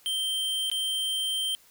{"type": "tone with dropouts", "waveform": "square", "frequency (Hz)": 3136, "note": "G7", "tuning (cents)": 0, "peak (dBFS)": -27, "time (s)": [0.06, 1.55], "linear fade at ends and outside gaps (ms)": 0, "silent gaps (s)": [0.7, 0.715], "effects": ["white hiss -58 dBFS RMS until 1.7 s"]}